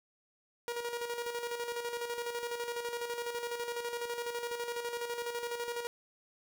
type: tone with tremolo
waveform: sawtooth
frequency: 475.7 Hz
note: A#4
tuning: 35 cents sharp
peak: -30 dBFS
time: 0.68-5.87 s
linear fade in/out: 0 ms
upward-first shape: square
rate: 12 Hz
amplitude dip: 50%
effects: none